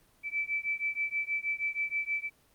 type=beating tone pair; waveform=sine; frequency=2314 / 2320.3 Hz; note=D7 / D7; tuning=-26 / -22 cents; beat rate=6.3 Hz; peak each=-33 / -33 dBFS; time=0.23-2.3 s; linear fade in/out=50 ms; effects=pink hiss -65 dBFS RMS until 2.54 s + Opus 24 kbps